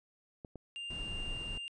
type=clicks; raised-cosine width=2 ms; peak=-32 dBFS; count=2; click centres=0.448 / 0.557 s
type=tone; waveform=triangle; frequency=2797 Hz; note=F7; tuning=2 cents sharp; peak=-38 dBFS; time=0.76-1.68 s; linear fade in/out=0 ms
type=noise; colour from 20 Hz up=brown; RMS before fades=-42 dBFS; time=0.9-1.58 s; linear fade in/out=5 ms
effects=resampled to 22050 Hz